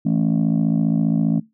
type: chord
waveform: sine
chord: A major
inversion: second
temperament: just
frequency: 165 / 220 / 275 Hz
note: E3 / A3 / C#4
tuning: +2 / 0 / -14 cents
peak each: -18 / -17 / -20 dBFS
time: 0.05-1.4 s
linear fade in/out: 10 ms
effects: noise-tail reverb RT60 0.2 s tail -20 dB re dry + tanh soft clip ceiling -11 dBFS